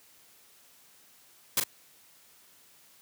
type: noise with echo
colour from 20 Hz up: white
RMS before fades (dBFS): -25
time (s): 1.57-1.6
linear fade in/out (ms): 2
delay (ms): 38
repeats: 1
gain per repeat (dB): -5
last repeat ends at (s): 1.638
effects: white hiss -59 dBFS RMS until 3.01 s + high-pass 80 Hz 12 dB/octave